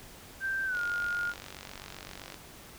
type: tone with pitch glide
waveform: sine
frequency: 1568 to 1421.3 Hz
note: G6 to F6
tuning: 0 to +30 cents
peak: -29 dBFS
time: 0.4-1.34 s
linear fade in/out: 50 ms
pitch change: -170 cents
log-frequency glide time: 0.65-0.8 s
type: click train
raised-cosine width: 0.2 ms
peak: -25 dBFS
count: 77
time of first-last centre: 0.75-2.343 s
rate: 47.7 Hz
effects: pink hiss -50 dBFS RMS until 2.78 s